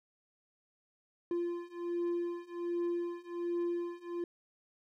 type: beating tone pair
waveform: triangle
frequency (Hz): 345.4 / 346.7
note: F4 / F4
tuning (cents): -19 / -13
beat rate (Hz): 1.3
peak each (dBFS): -35 / -34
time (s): 1.31-4.24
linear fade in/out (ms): 2
effects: none